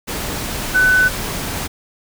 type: tone in noise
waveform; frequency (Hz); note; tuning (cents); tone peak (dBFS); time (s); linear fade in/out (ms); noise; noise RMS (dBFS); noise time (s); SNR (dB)
sine; 1500; F#6; +23; -10; 0.74-1.09; 20; pink; -24; 0.07-1.68; +11
effects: none